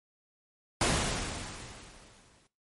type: noise with exponential decay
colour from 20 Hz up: pink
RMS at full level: -25 dBFS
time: 0.81-2.47 s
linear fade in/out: 2 ms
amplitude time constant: 360 ms
effects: noise-tail reverb RT60 0.3 s tail -18 dB re dry + MP3 48 kbps